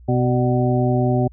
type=harmonic tone with a mistuned harmonic; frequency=125.3 Hz; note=B2; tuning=25 cents sharp; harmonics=1 / 2 / 3 / 5 / 6; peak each=-18 / -21 / -23 / -25 / -26 dBFS; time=0.08-1.28 s; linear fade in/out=10 ms; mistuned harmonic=5; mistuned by=-73 cents; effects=added 60 Hz sine -41 dBFS peak until 1.32 s